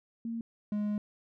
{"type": "tone pair in turn", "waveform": ["sine", "triangle"], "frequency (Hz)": [229.9, 208.4], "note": ["A#3", "G#3"], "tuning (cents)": [-24, 6], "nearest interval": "major second", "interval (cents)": 170, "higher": "first", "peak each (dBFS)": [-33, -27], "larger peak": "second", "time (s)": [[0.25, 0.41], [0.72, 0.98]], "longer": "second", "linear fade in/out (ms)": 2, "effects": []}